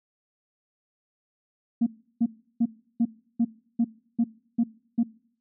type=tone bursts; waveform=sine; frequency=233.1 Hz; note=A#3; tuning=in tune; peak=-17 dBFS; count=9; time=1.81-5.034 s; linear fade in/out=10 ms; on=56 ms; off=340 ms; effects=noise-tail reverb RT60 0.6 s tail -23 dB re dry + tanh soft clip ceiling -15 dBFS